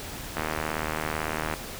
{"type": "click train", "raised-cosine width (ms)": 0.5, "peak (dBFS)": -13, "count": 92, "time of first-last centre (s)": [0.37, 1.538], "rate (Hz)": 77.9, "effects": ["pink hiss -38 dBFS RMS until 1.79 s"]}